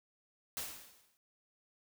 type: noise with exponential decay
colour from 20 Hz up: white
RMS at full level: -38 dBFS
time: 0.57-1.17 s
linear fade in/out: 0 ms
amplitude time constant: 130 ms
effects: none